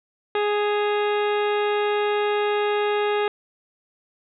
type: harmonic tone with a mistuned harmonic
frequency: 415.3 Hz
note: G#4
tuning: in tune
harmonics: 1 / 2 / 3 / 4 / 5 / 6 / 7 / 8 / 9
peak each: -21 / -27 / -31 / -33 / -35 / -37 / -38 / -39 / -40 dBFS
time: 0.35-3.28 s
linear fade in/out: 2 ms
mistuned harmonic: 7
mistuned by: -76 cents
effects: none